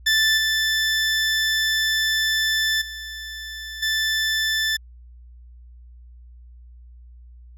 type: tone with level steps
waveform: 20% pulse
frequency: 1760 Hz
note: A6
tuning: in tune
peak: -11 / -14 / -27 / -15 dBFS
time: 0.06-4.77 s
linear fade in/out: 10 ms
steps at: 0.37 / 2.81 / 3.82 s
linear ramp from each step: 10 ms
effects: added 60 Hz sine -42 dBFS peak until 7.57 s + low-pass 12000 Hz 12 dB/octave